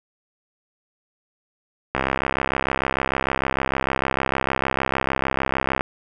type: click train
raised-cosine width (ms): 0.5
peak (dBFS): -5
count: 258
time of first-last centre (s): 1.95-5.809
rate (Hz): 66.6
effects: none